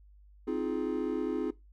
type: chord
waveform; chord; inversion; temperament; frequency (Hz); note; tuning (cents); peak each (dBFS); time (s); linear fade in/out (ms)
triangle; F minor seventh; second; just; 261.9 / 314.3 / 349.2 / 419.1; C4 / Eb4 / F4 / Ab4; +2 / +18 / 0 / +16; -33; 0.47-1.51; 10
effects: noise-tail reverb RT60 0.2 s tail -19 dB re dry + added 50 Hz sine -54 dBFS peak until 1.72 s